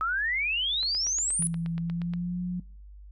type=exponential sweep; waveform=sine; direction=up; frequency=1265 to 10280 Hz; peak=-25 dBFS; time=0.01-1.47 s; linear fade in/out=0 ms
type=click train; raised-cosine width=0.3 ms; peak=-27 dBFS; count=12; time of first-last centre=0.83-2.136 s; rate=8.42 Hz
type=tone with pitch glide; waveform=sine; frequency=167 to 178.99 Hz; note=E3 to F3; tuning=+23 to +43 cents; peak=-28 dBFS; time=1.39-2.6 s; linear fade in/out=5 ms; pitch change=+120 cents; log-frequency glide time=1.78-2.41 s
effects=noise-tail reverb RT60 0.5 s tail -26 dB re dry + added 50 Hz sine -44 dBFS peak until 3.11 s